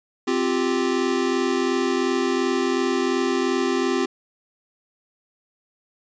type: chord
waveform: square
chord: C suspended fourth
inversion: none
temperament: equal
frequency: 261.6 / 349.2 / 392 Hz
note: C4 / F4 / G4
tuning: 0 / 0 / 0 cents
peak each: -25 dBFS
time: 0.27-4.06 s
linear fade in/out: 10 ms
effects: resampled to 16000 Hz